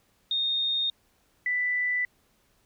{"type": "tone pair in turn", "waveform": "sine", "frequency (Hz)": [3684, 1983.4], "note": ["A#7", "B6"], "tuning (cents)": [-21, 7], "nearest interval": "major seventh", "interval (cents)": 1072, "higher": "first", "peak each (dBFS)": -24, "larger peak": "neither", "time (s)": [[0.31, 0.9], [1.46, 2.05]], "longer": "neither", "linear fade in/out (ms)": 2, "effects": ["pink hiss -67 dBFS RMS until 2.65 s"]}